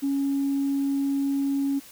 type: tone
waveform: sine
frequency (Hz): 277.2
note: C#4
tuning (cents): 0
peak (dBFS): -21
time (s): 0.02-1.8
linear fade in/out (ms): 20
effects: tanh soft clip ceiling -18 dBFS + white hiss -48 dBFS RMS until 1.91 s